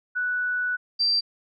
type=tone pair in turn; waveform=sine; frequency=1480 / 4699 Hz; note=F#6 / D8; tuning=0 / 0 cents; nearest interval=octave + minor sixth; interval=2000 cents; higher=second; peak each=-23 / -19 dBFS; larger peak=second; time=0.15-0.77 / 0.99-1.21 s; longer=first; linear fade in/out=20 ms; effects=none